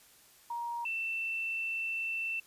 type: tone pair in turn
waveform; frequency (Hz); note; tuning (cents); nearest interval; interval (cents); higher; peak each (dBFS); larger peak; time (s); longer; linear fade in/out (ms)
sine; 943 / 2676; A#5 / E7; +20 / +25; octave + tritone; 1805; second; -34 / -32; second; 0.5-0.85 / 0.85-2.4; second; 5
effects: white hiss -60 dBFS RMS until 2.46 s + resampled to 32000 Hz